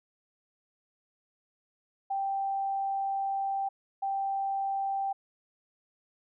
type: tone bursts at uneven times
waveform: sine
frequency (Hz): 784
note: G5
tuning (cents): 0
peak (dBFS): -28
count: 2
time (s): 2.1-3.69 / 4.02-5.13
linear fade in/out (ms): 10
effects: none